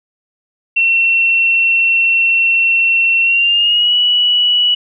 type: tone with pitch glide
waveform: sine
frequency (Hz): 2712 to 2940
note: E7 to F#7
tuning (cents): +49 to -12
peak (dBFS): -9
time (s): 0.76-4.75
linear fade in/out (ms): 10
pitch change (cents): +139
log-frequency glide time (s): 3.22-3.95
effects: none